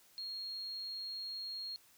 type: tone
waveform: sine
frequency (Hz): 4265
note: C8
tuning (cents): +32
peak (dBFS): -40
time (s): 0.18-1.76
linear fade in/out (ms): 0
effects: white hiss -65 dBFS RMS until 1.97 s